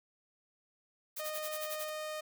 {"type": "noise with tremolo", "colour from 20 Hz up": "blue", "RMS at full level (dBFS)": -40, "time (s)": [1.16, 1.9], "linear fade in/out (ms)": 10, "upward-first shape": "sine", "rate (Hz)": 11, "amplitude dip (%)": 100}
{"type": "tone", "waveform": "sawtooth", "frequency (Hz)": 616, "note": "D#5", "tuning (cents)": -17, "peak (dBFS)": -34, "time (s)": [1.19, 2.21], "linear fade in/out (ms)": 10}
{"effects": []}